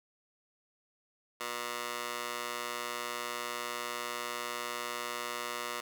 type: tone with high-pass filter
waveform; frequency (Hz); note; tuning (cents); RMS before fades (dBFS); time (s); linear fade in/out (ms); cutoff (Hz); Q
15% pulse; 120; B2; -49; -38; 1.4-5.81; 10; 860; 0.86
effects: none